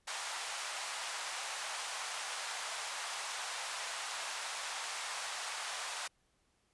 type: band-pass noise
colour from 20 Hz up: pink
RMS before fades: -41 dBFS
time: 0.07-6.08 s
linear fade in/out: 10 ms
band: 740 to 10000 Hz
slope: 24 dB/octave
effects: pink hiss -75 dBFS RMS until 6.73 s + resampled to 24000 Hz